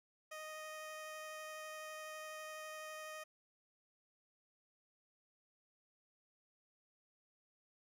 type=tone with vibrato; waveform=15% pulse; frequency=621 Hz; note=D#5; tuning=3 cents flat; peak=-40 dBFS; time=0.31-3.24 s; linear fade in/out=10 ms; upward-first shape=triangle; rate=12 Hz; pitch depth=9 cents each way; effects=none